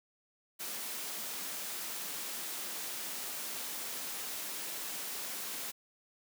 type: high-pass noise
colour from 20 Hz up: white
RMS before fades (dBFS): -40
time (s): 0.59-5.72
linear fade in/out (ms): 20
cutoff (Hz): 170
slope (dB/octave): 24
effects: none